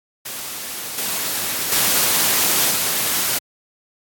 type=noise with level steps; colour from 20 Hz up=white; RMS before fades=-29 / -23 / -17 / -20 dBFS; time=0.25-3.39 s; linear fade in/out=10 ms; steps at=0.98 / 1.72 / 2.71 s; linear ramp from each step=2 ms; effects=high-pass 100 Hz 12 dB/octave + AAC 64 kbps